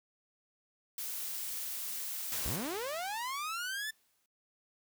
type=noise; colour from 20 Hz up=blue; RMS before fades=-39 dBFS; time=0.98-2.56 s; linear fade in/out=2 ms
type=noise with exponential decay; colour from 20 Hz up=white; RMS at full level=-37 dBFS; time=2.32-4.26 s; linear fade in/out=2 ms; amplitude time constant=420 ms
type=linear sweep; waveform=sawtooth; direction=up; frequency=35 to 1780 Hz; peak=-32 dBFS; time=2.45-3.91 s; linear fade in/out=10 ms
effects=noise-tail reverb RT60 0.2 s tail -26 dB re dry